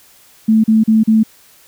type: tone bursts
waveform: sine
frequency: 220 Hz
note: A3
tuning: in tune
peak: -7 dBFS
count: 4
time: 0.48-1.234 s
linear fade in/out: 10 ms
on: 160 ms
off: 38 ms
effects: white hiss -47 dBFS RMS until 1.67 s